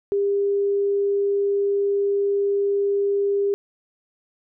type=tone; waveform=sine; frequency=401.1 Hz; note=G4; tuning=40 cents sharp; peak=-18 dBFS; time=0.12-3.54 s; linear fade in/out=0 ms; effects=none